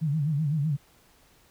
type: tone with vibrato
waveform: sine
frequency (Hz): 150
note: D3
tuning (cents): +37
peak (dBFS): -23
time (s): 0.01-0.77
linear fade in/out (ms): 20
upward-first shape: sine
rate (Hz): 7.9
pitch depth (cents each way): 130
effects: pink hiss -60 dBFS RMS until 1.5 s